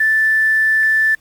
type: tone with quantisation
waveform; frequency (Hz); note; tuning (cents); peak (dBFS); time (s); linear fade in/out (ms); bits
sine; 1760; A6; 0; -11; 0-1.15; 5; 6
effects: pink hiss -55 dBFS RMS until 1.2 s + Opus 24 kbps